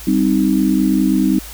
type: chord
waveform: sine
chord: C minor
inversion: second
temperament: equal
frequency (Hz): 196 / 261.6 / 311.1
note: G3 / C4 / Eb4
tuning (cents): 0 / 0 / 0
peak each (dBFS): -16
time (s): 0.07-1.39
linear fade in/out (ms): 5
effects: added 54 Hz sine -34 dBFS peak until 1.53 s + white hiss -35 dBFS RMS until 1.53 s